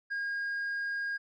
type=tone with tanh clipping; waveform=sine; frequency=1626 Hz; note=G#6; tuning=37 cents flat; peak=-32 dBFS; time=0.1-1.18 s; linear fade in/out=20 ms; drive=2 dB; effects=none